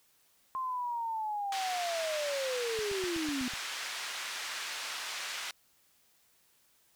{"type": "linear sweep", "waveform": "sine", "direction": "down", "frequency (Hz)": [1056, 243.1], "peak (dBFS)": -32, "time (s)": [0.55, 3.48], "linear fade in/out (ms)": 0}
{"type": "band-pass noise", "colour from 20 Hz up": "pink", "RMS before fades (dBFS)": -39, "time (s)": [1.52, 5.51], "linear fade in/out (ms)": 2, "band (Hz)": [1400, 6400], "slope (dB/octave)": 12}
{"type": "click train", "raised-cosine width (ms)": 5, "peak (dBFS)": -36, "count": 7, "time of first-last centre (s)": [2.79, 3.536], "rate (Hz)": 8.04}
{"effects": ["white hiss -68 dBFS RMS until 6.95 s"]}